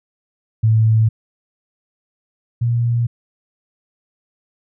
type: tone pair in turn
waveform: sine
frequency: 110.8 / 118.41 Hz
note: A2 / A#2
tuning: +13 / +28 cents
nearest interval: minor second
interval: 115 cents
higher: second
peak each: -10 / -14 dBFS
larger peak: first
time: 0.63-1.09 / 2.61-3.07 s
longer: neither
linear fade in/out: 10 ms
effects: none